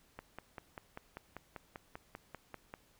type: click train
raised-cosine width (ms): 0.5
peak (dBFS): -29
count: 14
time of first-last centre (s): 0.19-2.739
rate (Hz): 5.1
effects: pink hiss -68 dBFS RMS until 2.99 s